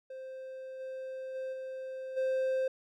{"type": "tone with level steps", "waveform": "triangle", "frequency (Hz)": 523.3, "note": "C5", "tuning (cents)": 0, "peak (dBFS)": [-39, -36, -33, -36, -26], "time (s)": [0.1, 2.68], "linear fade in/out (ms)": 5, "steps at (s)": [0.79, 1.34, 1.52, 2.16], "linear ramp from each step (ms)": 20, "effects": []}